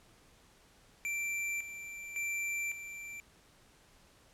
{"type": "tone with tremolo", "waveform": "square", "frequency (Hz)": 2349, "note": "D7", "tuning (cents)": 0, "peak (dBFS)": -34, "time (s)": [1.05, 3.2], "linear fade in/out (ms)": 0, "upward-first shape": "square", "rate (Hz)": 0.9, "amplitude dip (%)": 65, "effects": ["pink hiss -63 dBFS RMS until 4.33 s", "low-pass 11000 Hz 12 dB/octave"]}